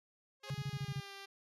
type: tone with exponential growth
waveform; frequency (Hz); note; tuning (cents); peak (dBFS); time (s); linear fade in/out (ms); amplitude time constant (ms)
sawtooth; 537; C5; +45; -39; 0.4-0.5; 0; 20
type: tone with pitch glide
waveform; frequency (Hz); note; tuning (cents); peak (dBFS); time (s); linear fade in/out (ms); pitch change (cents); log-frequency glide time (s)
5% pulse; 415.3 to 394.9; G#4 to G4; 0 to +13; -36; 0.43-1.26; 10; -87; 0.68-1.14
type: tone bursts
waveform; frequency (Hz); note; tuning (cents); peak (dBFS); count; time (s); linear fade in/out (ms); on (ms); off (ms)
sine; 138.59; C#3; 0; -35; 7; 0.5-1.002; 5; 46; 30
effects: low-pass 9000 Hz 12 dB/octave